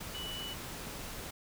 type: tone in noise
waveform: sine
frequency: 2960 Hz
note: F#7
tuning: in tune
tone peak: -40 dBFS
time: 0.14-0.54 s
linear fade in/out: 10 ms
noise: pink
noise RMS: -43 dBFS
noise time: 0-1.31 s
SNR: 0 dB
effects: none